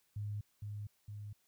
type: tone with echo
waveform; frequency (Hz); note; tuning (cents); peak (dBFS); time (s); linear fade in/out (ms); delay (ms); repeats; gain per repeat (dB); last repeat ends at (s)
sine; 103.83; G#2; 0; -37; 0.16-0.41; 5; 460; 2; -3; 1.33
effects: white hiss -75 dBFS RMS until 1.47 s